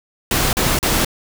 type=noise bursts; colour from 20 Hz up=pink; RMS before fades=-17 dBFS; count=3; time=0.31-1.048 s; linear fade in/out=2 ms; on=220 ms; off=39 ms; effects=none